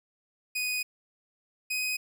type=tone pair in turn; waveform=sawtooth; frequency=2489 / 2508 Hz; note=D#7 / D#7; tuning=0 / +13 cents; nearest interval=unison; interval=13 cents; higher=second; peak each=-25 dBFS; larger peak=neither; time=0.55-0.83 / 1.7-1.97 s; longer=first; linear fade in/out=10 ms; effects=none